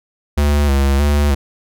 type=tone with vibrato; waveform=square; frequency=70.8 Hz; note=C#2; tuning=37 cents sharp; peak=-12 dBFS; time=0.37-1.35 s; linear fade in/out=10 ms; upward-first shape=square; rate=1.6 Hz; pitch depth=47 cents each way; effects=none